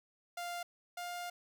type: tone pair in turn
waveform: sawtooth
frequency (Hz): 698.5 / 704.6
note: F5 / F5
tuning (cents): 0 / +15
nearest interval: unison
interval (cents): 15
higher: second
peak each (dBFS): -35 / -36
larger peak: first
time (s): 0.37-0.63 / 0.97-1.3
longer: second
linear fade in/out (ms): 5
effects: none